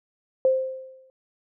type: tone with exponential decay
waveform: sine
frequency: 523.3 Hz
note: C5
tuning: in tune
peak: -14 dBFS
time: 0.45-1.1 s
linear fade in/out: 1 ms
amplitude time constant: 140 ms
effects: none